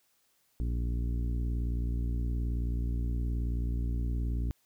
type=harmonic tone; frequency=58.9 Hz; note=A#1; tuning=19 cents sharp; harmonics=1 / 2 / 3 / 4 / 5 / 6 / 7; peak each=-29 / -37 / -46 / -43 / -45 / -56 / -54 dBFS; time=0.6-4.51 s; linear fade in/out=0 ms; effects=white hiss -71 dBFS RMS until 4.65 s